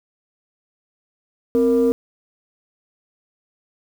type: tone pair together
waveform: sine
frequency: 259.5 / 464.5 Hz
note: C4 / A#4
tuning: -14 / -6 cents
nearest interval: minor seventh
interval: 1008 cents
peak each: -16 / -14 dBFS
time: 1.55-1.92 s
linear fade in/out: 0 ms
effects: tanh soft clip ceiling -9 dBFS + 7-bit